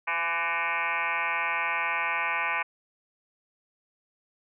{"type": "tone with frequency modulation", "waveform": "sine", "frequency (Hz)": 1672, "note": "G#6", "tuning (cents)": 11, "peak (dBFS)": -25, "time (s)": [0.07, 2.63], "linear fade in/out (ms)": 10, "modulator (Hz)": 166, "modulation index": 5.2, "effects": []}